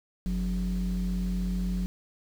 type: tone pair together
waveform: sine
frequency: 48.18 / 181.9 Hz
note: G1 / F#3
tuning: -29 / -29 cents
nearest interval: octave + major seventh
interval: 2300 cents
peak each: -27 dBFS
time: 0.26-1.86 s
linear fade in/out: 0 ms
effects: tanh soft clip ceiling -23 dBFS + 8-bit